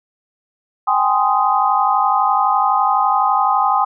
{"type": "chord", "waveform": "sine", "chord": "Ab major seventh", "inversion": "third", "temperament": "just", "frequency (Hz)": [778.7, 830.6, 1038.3, 1245.9], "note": ["G5", "Ab5", "C6", "Eb6"], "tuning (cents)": [-12, 0, -14, 2], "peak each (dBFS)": -18, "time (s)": [0.87, 3.85], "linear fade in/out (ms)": 10, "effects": []}